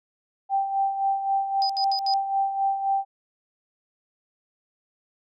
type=tone with tremolo; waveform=sine; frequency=784 Hz; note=G5; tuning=in tune; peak=-19 dBFS; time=0.49-3.05 s; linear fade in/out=50 ms; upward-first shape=sine; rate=3.8 Hz; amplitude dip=60%
type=tone bursts; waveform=sine; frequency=4978 Hz; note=D#8; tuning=in tune; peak=-26 dBFS; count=4; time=1.62-2.138 s; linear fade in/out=0 ms; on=74 ms; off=74 ms
effects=none